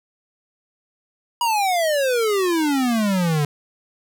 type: exponential sweep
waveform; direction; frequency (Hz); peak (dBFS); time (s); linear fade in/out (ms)
square; down; 974 to 142.7; -18; 1.41-3.45; 2
effects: none